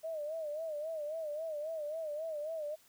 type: tone with vibrato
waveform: sine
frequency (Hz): 620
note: D#5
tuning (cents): -6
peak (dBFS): -36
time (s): 0.03-2.76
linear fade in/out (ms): 20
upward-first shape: sine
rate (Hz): 3.7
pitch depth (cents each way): 100
effects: white hiss -65 dBFS RMS until 2.88 s